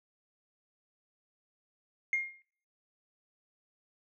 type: tone with exponential decay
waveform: sine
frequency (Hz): 2129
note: C7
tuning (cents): +30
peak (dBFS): -23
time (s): 2.13-2.42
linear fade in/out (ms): 1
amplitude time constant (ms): 62
effects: noise-tail reverb RT60 0.5 s tail -17 dB re dry + tanh soft clip ceiling -22 dBFS